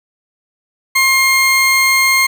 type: tone pair together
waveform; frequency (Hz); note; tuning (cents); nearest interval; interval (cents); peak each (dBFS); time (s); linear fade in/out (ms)
40% pulse; 1064.5 / 2129; C6 / C7; +30 / +30; octave; 1200; -16 / -10; 0.95-2.27; 10
effects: none